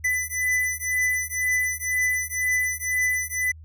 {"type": "beating tone pair", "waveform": "square", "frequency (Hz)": [1998, 2000], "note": ["B6", "B6"], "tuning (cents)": [20, 21], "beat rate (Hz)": 2, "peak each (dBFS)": [-26, -26], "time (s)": [0.04, 3.52], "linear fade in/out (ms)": 10, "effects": ["added 79 Hz sine -41 dBFS peak until 3.64 s"]}